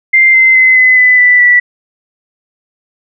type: tone with pitch steps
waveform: sine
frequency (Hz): 2093 / 2070 / 2048 / 2025 / 2003 / 1981.2 / 1959.6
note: C7 / C7 / C7 / B6 / B6 / B6 / B6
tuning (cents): 0 / -19 / -38 / +43 / +24 / +5 / -14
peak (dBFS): -3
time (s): 0.13-1.6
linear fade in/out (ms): 10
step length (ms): 210
effects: none